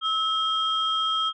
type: tone pair together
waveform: sine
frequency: 1297 / 3218 Hz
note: E6 / G7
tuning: -28 / +45 cents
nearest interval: octave + major third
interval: 1573 cents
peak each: -24 dBFS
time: 0.01-1.33 s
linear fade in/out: 50 ms
effects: tanh soft clip ceiling -15 dBFS